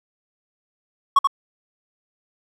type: tone with echo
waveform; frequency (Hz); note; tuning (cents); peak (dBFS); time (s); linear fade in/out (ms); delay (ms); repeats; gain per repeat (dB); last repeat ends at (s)
triangle; 1109; C#6; 0; -8; 1.16-1.19; 5; 83; 1; -4; 1.273
effects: none

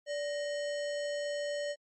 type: tone with sample-and-hold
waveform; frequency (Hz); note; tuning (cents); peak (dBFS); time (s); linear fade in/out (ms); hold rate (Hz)
sine; 581; D5; -19; -32; 0.06-1.76; 50; 2450
effects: MP3 32 kbps

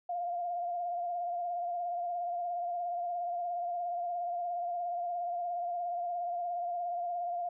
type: tone with vibrato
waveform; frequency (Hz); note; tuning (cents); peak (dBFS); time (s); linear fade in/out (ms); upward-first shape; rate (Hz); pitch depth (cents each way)
sine; 700; F5; +4; -32; 0.09-7.49; 5; triangle; 17; 45
effects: none

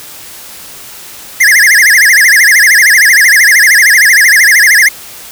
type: tone with vibrato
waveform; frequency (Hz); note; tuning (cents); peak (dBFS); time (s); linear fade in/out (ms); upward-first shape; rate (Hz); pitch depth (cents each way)
square; 1864.7; A#6; 0; -3; 1.4-4.89; 10; sine; 13; 230
effects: white hiss -29 dBFS RMS until 5.31 s

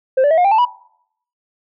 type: tone with pitch steps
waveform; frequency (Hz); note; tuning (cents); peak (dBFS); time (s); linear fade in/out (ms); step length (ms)
sine; 523 / 580.3 / 643.9 / 714.4 / 792.7 / 879.6 / 976; C5 / D5 / E5 / F5 / G5 / A5 / B5; -1 / -21 / -41 / +39 / +19 / -1 / -21; -7; 0.17-0.653; 10; 69
effects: noise-tail reverb RT60 0.7 s tail -23 dB re dry + tanh soft clip ceiling -9 dBFS

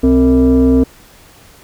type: tone with frequency modulation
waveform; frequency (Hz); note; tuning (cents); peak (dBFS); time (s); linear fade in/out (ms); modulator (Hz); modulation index
sine; 261.6; C4; 0; -5; 0.03-0.84; 10; 195; 0.83
effects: tanh soft clip ceiling -4 dBFS + pink hiss -43 dBFS RMS until 1.63 s

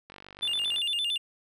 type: click train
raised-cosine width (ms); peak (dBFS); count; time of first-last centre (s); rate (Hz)
0.3; -29; 34; 0.1-0.783; 48.3
type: tone with vibrato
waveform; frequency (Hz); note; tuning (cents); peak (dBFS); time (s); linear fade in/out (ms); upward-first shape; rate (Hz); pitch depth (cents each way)
triangle; 3150; G7; +8; -25; 0.42-1.18; 10; square; 8.8; 190
effects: none

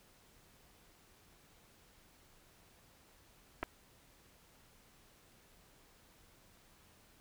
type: clicks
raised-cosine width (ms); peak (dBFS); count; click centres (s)
0.5; -22; 2; 3.629 / 3.632
effects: pink hiss -65 dBFS RMS until 7.2 s

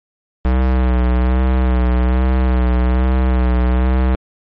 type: tone with vibrato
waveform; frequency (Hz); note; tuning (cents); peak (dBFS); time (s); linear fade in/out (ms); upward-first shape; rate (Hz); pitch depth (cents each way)
square; 62.9; B1; +32; -12; 0.45-4.15; 0; sine; 1.2; 34
effects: low-pass 2000 Hz 12 dB/octave + MP3 32 kbps

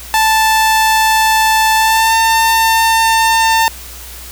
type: tone with pitch glide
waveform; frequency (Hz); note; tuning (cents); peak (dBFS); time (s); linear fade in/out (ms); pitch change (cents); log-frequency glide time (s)
sawtooth; 880 to 900.6; A5 to A5; 0 to +40; -5; 0.14-3.68; 0; +40; 1.76-2.17
effects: added 60 Hz sine -33 dBFS peak until 4.31 s + white hiss -32 dBFS RMS until 4.31 s

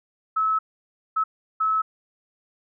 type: tone bursts at uneven times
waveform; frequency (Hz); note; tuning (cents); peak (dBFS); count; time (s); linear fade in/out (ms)
sine; 1297; E6; -28; -19; 3; 0.36-0.59 / 1.16-1.24 / 1.6-1.82; 10
effects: none

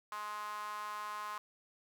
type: tone with high-pass filter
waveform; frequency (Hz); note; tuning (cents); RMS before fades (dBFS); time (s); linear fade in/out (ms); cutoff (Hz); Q
sawtooth; 209.8; G#3; +18; -42; 0.12-1.38; 0; 1100; 6.9
effects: none

